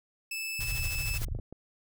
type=tone; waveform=sawtooth; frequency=2623 Hz; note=E7; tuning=9 cents flat; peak=-30 dBFS; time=0.31-1.18 s; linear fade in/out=5 ms
type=low-pass noise; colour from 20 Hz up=pink; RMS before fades=-34 dBFS; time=0.59-1.4 s; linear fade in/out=2 ms; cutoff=140 Hz; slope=96 dB/octave
type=noise with tremolo; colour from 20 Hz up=white; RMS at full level=-39 dBFS; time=0.6-1.25 s; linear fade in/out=5 ms; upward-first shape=sine; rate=13 Hz; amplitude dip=60%
type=clicks; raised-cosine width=2 ms; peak=-30 dBFS; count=5; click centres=1.218 / 1.285 / 1.35 / 1.389 / 1.526 s
effects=none